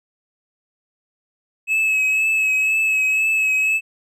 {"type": "tone with vibrato", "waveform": "triangle", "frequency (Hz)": 2581, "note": "E7", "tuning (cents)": -37, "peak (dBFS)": -14, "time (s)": [1.67, 3.81], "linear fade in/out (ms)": 50, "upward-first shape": "triangle", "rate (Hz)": 2, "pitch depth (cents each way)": 31, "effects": []}